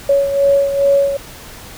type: beating tone pair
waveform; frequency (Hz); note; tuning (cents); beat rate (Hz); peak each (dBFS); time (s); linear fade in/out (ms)
sine; 558 / 560.4; C#5 / C#5; +11 / +19; 2.4; -11 / -18; 0.09-1.17; 5
effects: pink hiss -35 dBFS RMS until 1.77 s